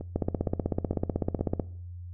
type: two click trains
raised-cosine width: 2 ms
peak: -13 / -23 dBFS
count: 24 / 4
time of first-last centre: 0.16-1.597 / 0.01-1.392 s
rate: 16 / 2.17 Hz
effects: noise-tail reverb RT60 0.6 s tail -20 dB re dry + added 88 Hz sine -38 dBFS peak until 2.13 s